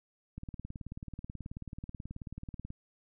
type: click train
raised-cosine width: 5 ms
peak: -29 dBFS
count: 44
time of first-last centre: 0.38-2.704 s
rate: 18.5 Hz
effects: none